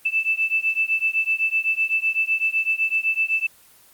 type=beating tone pair; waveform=sine; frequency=2637 / 2644.9 Hz; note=E7 / E7; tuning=0 / +5 cents; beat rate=7.9 Hz; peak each=-22 dBFS; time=0.05-3.47 s; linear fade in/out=10 ms; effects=white hiss -52 dBFS RMS until 3.93 s + Opus 24 kbps